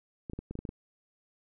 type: clicks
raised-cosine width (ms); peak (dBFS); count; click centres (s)
3; -25; 8; 0.298 / 0.334 / 0.39 / 0.51 / 0.554 / 0.59 / 0.652 / 0.691
effects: none